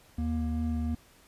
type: tone pair together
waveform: triangle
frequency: 77.7 / 236.2 Hz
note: D#2 / A#3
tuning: -2 / +23 cents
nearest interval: octave + perfect fifth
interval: 1925 cents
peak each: -28 / -29 dBFS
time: 0.18-0.95 s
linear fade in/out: 5 ms
effects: pink hiss -59 dBFS RMS until 1.27 s + resampled to 32000 Hz